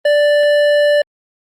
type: tone with hard clipping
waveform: sine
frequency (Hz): 587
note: D5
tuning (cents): -1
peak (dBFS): -11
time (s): 0.05-1.02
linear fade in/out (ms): 5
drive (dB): 11
effects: Opus 24 kbps